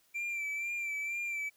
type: tone with vibrato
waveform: triangle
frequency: 2349 Hz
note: D7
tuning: in tune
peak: -32 dBFS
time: 0.14-1.5 s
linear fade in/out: 20 ms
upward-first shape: sine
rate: 2.1 Hz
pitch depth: 38 cents each way
effects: white hiss -69 dBFS RMS until 1.56 s